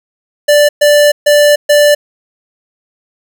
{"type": "tone bursts at uneven times", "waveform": "square", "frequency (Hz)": 587.3, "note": "D5", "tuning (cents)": 0, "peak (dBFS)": -5, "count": 4, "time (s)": [[0.48, 0.69], [0.81, 1.12], [1.26, 1.56], [1.69, 1.95]], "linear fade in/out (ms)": 10, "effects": []}